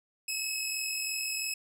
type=tone pair together; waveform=15% pulse; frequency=2572 / 2615 Hz; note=E7 / E7; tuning=-43 / -15 cents; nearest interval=unison; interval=28 cents; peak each=-25 / -32 dBFS; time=0.28-1.54 s; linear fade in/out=5 ms; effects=none